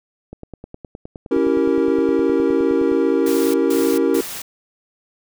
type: click train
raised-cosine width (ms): 2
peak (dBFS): -20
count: 26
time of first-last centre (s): 0.33-2.918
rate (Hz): 9.66
type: chord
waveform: triangle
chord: C# diminished seventh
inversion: none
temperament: equal with one note detuned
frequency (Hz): 277.2 / 329.6 / 387 / 466.2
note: C#4 / E4 / G4 / Bb4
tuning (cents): 0 / 0 / -22 / 0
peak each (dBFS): -18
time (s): 1.31-4.21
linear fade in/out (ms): 5
type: noise bursts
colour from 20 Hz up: white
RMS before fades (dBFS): -30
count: 3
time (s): 3.26-4.42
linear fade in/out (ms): 5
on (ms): 280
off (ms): 160
effects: none